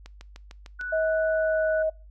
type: click train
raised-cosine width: 0.2 ms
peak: -26 dBFS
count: 6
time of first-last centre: 0.06-0.812 s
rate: 6.65 Hz
type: tone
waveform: sine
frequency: 1480 Hz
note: F#6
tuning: in tune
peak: -30 dBFS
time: 0.79-1.83 s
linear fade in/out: 10 ms
type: tone with pitch glide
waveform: sine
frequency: 638 to 632.1 Hz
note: D#5 to D#5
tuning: +43 to +27 cents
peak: -22 dBFS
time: 0.92-1.9 s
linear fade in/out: 10 ms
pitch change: -16 cents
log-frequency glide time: 1.3-1.68 s
effects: noise-tail reverb RT60 0.3 s tail -22 dB re dry + added 50 Hz sine -45 dBFS peak until 2.1 s